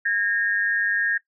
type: tone pair together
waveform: sine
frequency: 1633.1 / 1836 Hz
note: G#6 / A#6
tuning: -30 / -27 cents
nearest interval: major second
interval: 203 cents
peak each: -22 / -24 dBFS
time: 0.05-1.18 s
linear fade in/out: 10 ms
effects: noise-tail reverb RT60 0.1 s tail -17 dB re dry